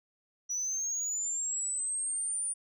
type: linear sweep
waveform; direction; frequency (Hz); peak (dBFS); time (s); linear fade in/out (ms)
sine; up; 5840 to 9397; -29; 0.49-2.54; 20
effects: tanh soft clip ceiling -28 dBFS